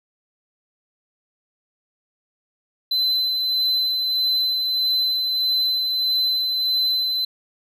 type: tone with tremolo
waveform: triangle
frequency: 4044 Hz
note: B7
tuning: 40 cents sharp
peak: -16 dBFS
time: 2.91-7.25 s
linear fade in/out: 5 ms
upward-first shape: sine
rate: 1.6 Hz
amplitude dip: 30%
effects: none